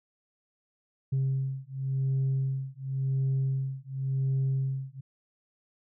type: beating tone pair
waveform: sine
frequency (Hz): 133.6 / 134.52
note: C3 / C3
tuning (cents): +36 / +48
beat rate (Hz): 0.92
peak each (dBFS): -28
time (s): 1.12-5.01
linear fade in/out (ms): 10
effects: tanh soft clip ceiling -22 dBFS